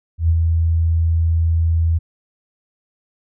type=tone with ADSR envelope; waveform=sine; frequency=82.41 Hz; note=E2; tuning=in tune; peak=-10 dBFS; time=0.18-1.99 s; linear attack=110 ms; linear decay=51 ms; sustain=-3 dB; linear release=18 ms; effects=none